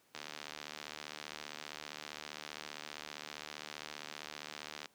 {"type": "click train", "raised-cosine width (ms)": 0.2, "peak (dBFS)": -25, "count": 355, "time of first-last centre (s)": [0.15, 4.857], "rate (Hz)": 75.2, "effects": ["pink hiss -69 dBFS RMS until 4.94 s", "high-pass 200 Hz 12 dB/octave"]}